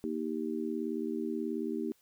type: harmonic tone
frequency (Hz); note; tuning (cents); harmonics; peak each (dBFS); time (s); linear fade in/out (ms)
78.5; D#2; +16; 3 / 4 / 5; -36 / -36 / -37; 0.04-1.92; 0
effects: white hiss -69 dBFS RMS until 2.01 s